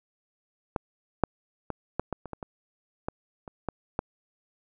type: clicks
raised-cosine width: 1 ms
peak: -13 / -6 / -17 / -12 / -16 / -24 / -21 / -22 / -16 / -26 / -15 / -12 dBFS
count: 12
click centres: 0.762 / 1.237 / 1.703 / 1.996 / 2.127 / 2.257 / 2.333 / 2.428 / 3.085 / 3.478 / 3.687 / 3.991 s
effects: none